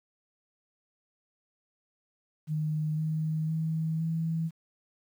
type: tone with pitch steps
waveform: sine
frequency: 154.1 / 156.97 / 159.9 / 162.89 Hz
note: D#3 / D#3 / D#3 / E3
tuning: -16 / +16 / +48 / -20 cents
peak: -27 dBFS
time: 2.47-4.51 s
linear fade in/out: 50 ms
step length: 510 ms
effects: 10-bit